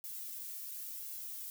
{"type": "noise with flanger", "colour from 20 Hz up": "violet", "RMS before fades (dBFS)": -44, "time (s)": [0.04, 1.5], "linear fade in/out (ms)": 0, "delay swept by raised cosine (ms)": [1.6, 2.44], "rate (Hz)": 0.95, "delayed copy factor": -0.65, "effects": []}